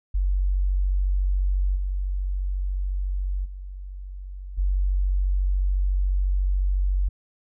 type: tone with level steps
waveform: sine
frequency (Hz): 47.02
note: F#1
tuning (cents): +29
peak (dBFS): -19 / -23 / -33 / -19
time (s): 0.14-7.09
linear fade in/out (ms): 10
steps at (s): 1.75 / 3.44 / 4.57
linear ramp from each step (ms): 20
effects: none